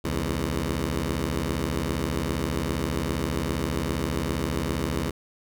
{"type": "beating tone pair", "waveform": "10% pulse", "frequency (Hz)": [67.5, 82.5], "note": ["C#2", "E2"], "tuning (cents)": [-45, 2], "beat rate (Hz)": 15, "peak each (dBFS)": -20, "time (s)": [0.04, 5.11], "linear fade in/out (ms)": 10, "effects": []}